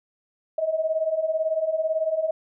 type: beating tone pair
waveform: sine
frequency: 622.3 / 640.3 Hz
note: D#5 / D#5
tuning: 0 / +49 cents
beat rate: 18 Hz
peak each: -27 / -23 dBFS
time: 0.58-2.31 s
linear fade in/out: 5 ms
effects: none

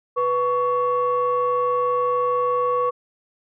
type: tone pair together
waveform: sine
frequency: 493.9 / 1118.4 Hz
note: B4 / C#6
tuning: 0 / +15 cents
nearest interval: octave + major second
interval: 1415 cents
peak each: -20 dBFS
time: 0.16-2.91 s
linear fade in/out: 20 ms
effects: tanh soft clip ceiling -12 dBFS

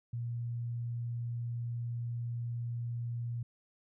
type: tone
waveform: sine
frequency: 118.6 Hz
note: A#2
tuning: 30 cents sharp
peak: -34 dBFS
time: 0.13-3.43 s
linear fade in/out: 5 ms
effects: none

